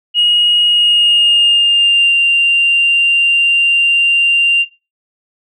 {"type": "tone with pitch glide", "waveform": "sine", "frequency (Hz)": [2882, 2782], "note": ["F#7", "F7"], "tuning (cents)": [-46, -7], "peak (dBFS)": -6, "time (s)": [0.14, 4.66], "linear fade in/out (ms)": 50, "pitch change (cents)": -61, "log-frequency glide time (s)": [0.68, 2.14], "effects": ["noise-tail reverb RT60 0.3 s tail -22 dB re dry", "tanh soft clip ceiling -3 dBFS"]}